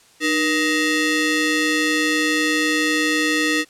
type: ring-modulated tone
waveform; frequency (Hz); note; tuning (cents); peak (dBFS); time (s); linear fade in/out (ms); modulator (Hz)
sawtooth; 784; G5; 0; -10; 0.2-3.65; 50; 1090
effects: white hiss -52 dBFS RMS until 3.69 s + low-pass 9000 Hz 12 dB/octave